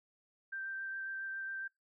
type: tone with vibrato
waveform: sine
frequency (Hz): 1568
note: G6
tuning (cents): 0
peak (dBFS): -38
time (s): 0.52-1.68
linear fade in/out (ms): 10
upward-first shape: sine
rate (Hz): 7.3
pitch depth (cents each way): 11
effects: noise-tail reverb RT60 0.2 s tail -24 dB re dry